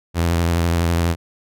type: tone with vibrato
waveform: sawtooth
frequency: 84.7 Hz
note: E2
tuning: 48 cents sharp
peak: -12 dBFS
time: 0.14-1.16 s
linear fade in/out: 50 ms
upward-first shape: triangle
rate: 12 Hz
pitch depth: 48 cents each way
effects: none